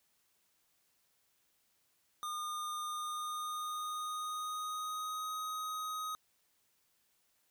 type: tone with pitch glide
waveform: square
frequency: 1217 to 1256.3 Hz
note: D#6 to D#6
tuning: -39 to +16 cents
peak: -38 dBFS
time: 2.23-6.15 s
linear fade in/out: 0 ms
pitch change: +55 cents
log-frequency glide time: 2.81-5.31 s
effects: white hiss -75 dBFS RMS until 7.5 s